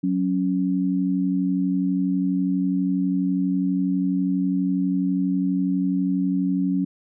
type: tone pair together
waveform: sine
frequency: 185 / 277.2 Hz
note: F#3 / C#4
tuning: 0 / 0 cents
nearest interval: perfect fifth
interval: 700 cents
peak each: -22 dBFS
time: 0.03-6.85 s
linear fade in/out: 10 ms
effects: none